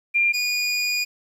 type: tone pair in turn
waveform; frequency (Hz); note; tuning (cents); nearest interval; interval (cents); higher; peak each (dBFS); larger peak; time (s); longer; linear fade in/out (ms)
sine / 25% pulse; 2394 / 2447; D7 / D#7; +33 / -29; unison; 38; second; -16 / -17; first; 0.14-0.33 / 0.33-1.05; second; 20
effects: low-pass 12000 Hz 12 dB/octave + 9-bit